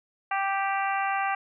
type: harmonic tone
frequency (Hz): 392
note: G4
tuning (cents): 0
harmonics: 2 / 3 / 4 / 5 / 6 / 7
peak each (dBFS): -27 / -31 / -33 / -35 / -37 / -38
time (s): 0.31-1.35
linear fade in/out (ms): 5
effects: none